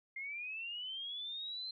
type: linear sweep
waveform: sine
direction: up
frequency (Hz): 2100 to 4140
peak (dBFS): -40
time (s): 0.16-1.71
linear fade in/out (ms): 5
effects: none